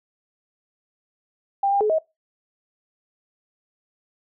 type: tone with pitch steps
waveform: sine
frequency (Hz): 793 / 801 / 425.6 / 635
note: G5 / G5 / G#4 / D#5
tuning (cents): +20 / +37 / +42 / +35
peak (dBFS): -17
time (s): 1.63-1.986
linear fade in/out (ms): 5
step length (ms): 89
effects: noise-tail reverb RT60 0.2 s tail -20 dB re dry